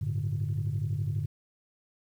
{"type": "chord", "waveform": "sine", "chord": "G suspended second", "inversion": "none", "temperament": "equal with one note detuned", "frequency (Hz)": [98, 110, 144.73], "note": ["G2", "A2", "D3"], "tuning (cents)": [0, 0, -25], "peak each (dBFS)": -31, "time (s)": [0.01, 1.26], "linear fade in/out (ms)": 10, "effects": ["tanh soft clip ceiling -22 dBFS", "10-bit"]}